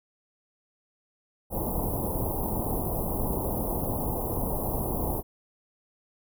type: band-stop noise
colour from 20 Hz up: pink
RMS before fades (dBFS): -29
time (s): 1.5-5.23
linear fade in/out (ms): 50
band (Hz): 970 to 11000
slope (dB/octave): 48
effects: none

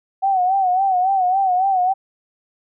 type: tone with vibrato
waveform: sine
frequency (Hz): 753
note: F#5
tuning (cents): +30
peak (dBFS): -14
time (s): 0.22-1.94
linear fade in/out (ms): 20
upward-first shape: sine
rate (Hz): 3.6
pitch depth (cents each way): 80
effects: none

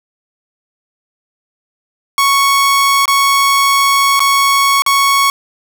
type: tone with dropouts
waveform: sawtooth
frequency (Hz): 1108.7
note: C#6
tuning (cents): 0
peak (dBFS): -5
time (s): 2.18-5.3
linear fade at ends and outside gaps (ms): 1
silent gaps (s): 3.056-3.079 / 4.194-4.203 / 4.821-4.863
effects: none

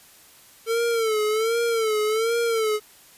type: tone with vibrato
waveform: square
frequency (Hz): 446.3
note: A4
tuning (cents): +25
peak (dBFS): -21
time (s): 0.66-2.8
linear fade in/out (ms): 50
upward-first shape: sine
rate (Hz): 1.3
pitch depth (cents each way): 88
effects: white hiss -51 dBFS RMS until 3.17 s + resampled to 32000 Hz

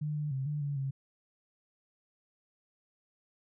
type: tone with pitch steps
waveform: sine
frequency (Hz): 150.4 / 149.2 / 133.5 / 148.5 / 143 / 135.7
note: D3 / D3 / C3 / D3 / D3 / C#3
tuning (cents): +42 / +28 / +35 / +20 / -46 / -36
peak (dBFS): -31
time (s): 0.01-0.91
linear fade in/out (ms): 10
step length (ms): 150
effects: none

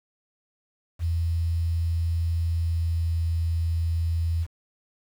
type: tone with pitch glide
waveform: sine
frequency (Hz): 83.7 to 83.12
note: E2 to E2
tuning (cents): +27 to +15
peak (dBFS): -22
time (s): 0.99-4.47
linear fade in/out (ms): 50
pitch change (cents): -12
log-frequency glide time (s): 2.59-3.12
effects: 8-bit

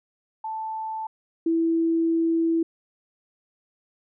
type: tone pair in turn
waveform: sine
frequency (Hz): 880 / 329.6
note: A5 / E4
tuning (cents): 0 / 0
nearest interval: octave + perfect fourth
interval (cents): 1700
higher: first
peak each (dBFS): -28 / -19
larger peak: second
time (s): 0.44-1.07 / 1.46-2.63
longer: second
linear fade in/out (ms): 5
effects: none

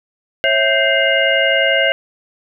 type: tone cluster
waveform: sine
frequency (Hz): 546 / 657 / 1562 / 2094 / 2847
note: C#5 / E5 / G6 / C7 / F7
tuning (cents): -26 / -6 / -7 / +1 / +33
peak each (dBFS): -18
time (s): 0.44-1.92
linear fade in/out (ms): 0
effects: none

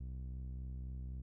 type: tone with low-pass filter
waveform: sawtooth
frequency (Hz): 63.9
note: C2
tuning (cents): -40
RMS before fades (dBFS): -44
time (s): 0-1.22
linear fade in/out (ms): 10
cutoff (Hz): 150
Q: 0.76
effects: none

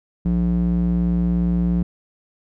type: tone with band-pass filter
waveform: square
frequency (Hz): 58.6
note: A#1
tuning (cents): +10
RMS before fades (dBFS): -19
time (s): 0.25-1.83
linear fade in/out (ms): 5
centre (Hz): 170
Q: 2.4
effects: none

